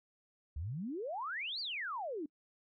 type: exponential two-way sweep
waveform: sine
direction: up then down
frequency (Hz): 67.1 to 4786 to 278.1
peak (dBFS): -37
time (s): 0.56-2.26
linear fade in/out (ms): 5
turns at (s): 1.6
effects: noise-tail reverb RT60 0.1 s tail -26 dB re dry